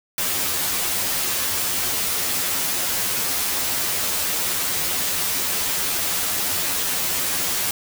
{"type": "noise with comb filter", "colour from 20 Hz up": "white", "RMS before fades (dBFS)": -23, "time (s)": [0.18, 7.71], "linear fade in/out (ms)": 2, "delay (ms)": 11, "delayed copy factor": 0.8, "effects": []}